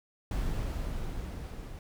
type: noise with level ramp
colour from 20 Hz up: brown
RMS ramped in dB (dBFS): -31 to -41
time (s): 0.31-1.79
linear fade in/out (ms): 2
effects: none